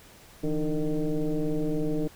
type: tone with frequency modulation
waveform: sine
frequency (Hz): 146.5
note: D3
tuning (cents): -4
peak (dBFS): -24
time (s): 0.43-2.08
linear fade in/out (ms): 10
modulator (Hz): 155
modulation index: 2.2
effects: pink hiss -52 dBFS RMS until 2.15 s